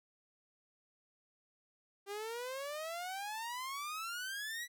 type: exponential sweep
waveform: sawtooth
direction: up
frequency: 393.7 to 1975.5 Hz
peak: -36 dBFS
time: 2.06-4.68 s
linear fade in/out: 50 ms
effects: none